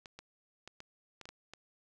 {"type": "clicks", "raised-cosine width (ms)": 0.2, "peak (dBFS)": -30, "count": 8, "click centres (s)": [0.058, 0.19, 0.676, 0.804, 1.213, 1.255, 1.29, 1.536], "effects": []}